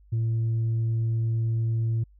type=tone; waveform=sine; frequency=113.6 Hz; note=A#2; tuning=44 cents flat; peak=-20 dBFS; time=0.12-2.04 s; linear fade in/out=10 ms; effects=tanh soft clip ceiling -21 dBFS + added 50 Hz sine -52 dBFS peak until 2.19 s